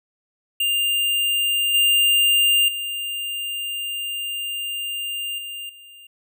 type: tone with level steps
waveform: square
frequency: 2800 Hz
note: F7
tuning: 4 cents sharp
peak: -19 / -15 / -26 / -31 / -43 dBFS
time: 0.6-6.07 s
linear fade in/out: 5 ms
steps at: 1.74 / 2.68 / 5.38 / 5.69 s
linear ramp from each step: 5 ms
effects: none